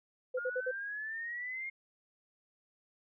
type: tone bursts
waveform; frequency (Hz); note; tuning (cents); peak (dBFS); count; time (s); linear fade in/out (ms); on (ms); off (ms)
sine; 508; B4; +49; -31; 4; 0.34-0.714; 10; 53; 54
type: exponential sweep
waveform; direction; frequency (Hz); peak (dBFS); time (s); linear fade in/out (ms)
sine; up; 1400 to 2147; -37; 0.37-1.7; 10
effects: none